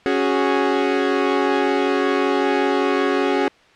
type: chord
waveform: sawtooth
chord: C# suspended fourth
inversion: none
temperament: equal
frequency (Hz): 277.2 / 370 / 415.3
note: C#4 / F#4 / G#4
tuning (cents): 0 / 0 / 0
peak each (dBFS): -17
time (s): 0.06-3.48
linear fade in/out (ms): 0
effects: white hiss -51 dBFS RMS until 3.75 s + low-pass 3000 Hz 12 dB/octave